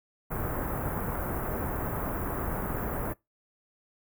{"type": "band-stop noise", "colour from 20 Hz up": "pink", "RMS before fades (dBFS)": -32, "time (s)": [0.3, 3.14], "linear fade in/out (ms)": 20, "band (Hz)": [1500, 14000], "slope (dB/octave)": 24, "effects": ["noise-tail reverb RT60 0.2 s tail -23 dB re dry"]}